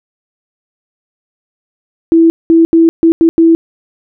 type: tone bursts at uneven times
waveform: sine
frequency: 329.6 Hz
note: E4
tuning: in tune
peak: -3 dBFS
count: 6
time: 2.12-2.3 / 2.5-2.65 / 2.73-2.89 / 3.03-3.12 / 3.21-3.29 / 3.38-3.55 s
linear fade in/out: 0 ms
effects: none